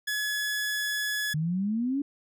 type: tone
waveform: sawtooth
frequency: 1698 Hz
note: G#6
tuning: 38 cents sharp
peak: -24 dBFS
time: 0.07-1.34 s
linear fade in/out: 10 ms
type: exponential sweep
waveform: sine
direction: up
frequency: 148.5 to 290 Hz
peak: -25 dBFS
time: 1.34-2.02 s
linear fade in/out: 5 ms
effects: none